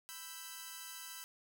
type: chord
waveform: 5% pulse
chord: E minor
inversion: second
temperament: equal with one note detuned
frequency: 992.3 / 1318.5 / 1568 Hz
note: B5 / E6 / G6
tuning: +8 / 0 / 0 cents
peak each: -39 / -39 / -39 dBFS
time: 0.09-1.24 s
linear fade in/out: 0 ms
effects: 12-bit